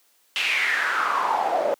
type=noise with band-pass filter sweep; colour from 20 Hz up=pink; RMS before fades=-23 dBFS; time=0.36-1.74 s; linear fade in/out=0 ms; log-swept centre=2900 to 550 Hz; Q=5.8; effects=white hiss -62 dBFS RMS until 1.79 s + high-pass 300 Hz 12 dB/octave

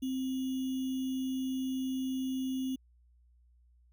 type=tone with sample-and-hold; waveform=sine; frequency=261.6 Hz; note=C4; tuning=in tune; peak=-31 dBFS; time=0.02-2.76 s; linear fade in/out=10 ms; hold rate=3150 Hz; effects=added 60 Hz sine -61 dBFS peak until 3.92 s

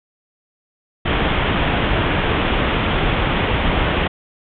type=low-pass noise; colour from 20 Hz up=pink; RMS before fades=-18 dBFS; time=1.05-4.08 s; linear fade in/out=10 ms; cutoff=3500 Hz; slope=96 dB/octave; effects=none

